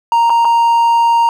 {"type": "tone with dropouts", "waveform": "triangle", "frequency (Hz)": 931, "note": "A#5", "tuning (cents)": -2, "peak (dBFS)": -6, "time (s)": [0.12, 1.29], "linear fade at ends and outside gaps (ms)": 1, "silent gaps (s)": [[0.297, 0.302], [0.448, 0.452]], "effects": []}